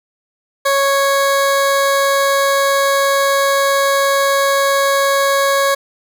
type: tone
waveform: 20% pulse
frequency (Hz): 553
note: C#5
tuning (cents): -4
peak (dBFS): -7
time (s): 0.65-5.75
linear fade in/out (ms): 10
effects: none